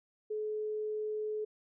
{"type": "tone", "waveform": "sine", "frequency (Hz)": 427.7, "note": "A4", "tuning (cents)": -49, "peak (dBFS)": -33, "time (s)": [0.3, 1.45], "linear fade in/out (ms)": 10, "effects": []}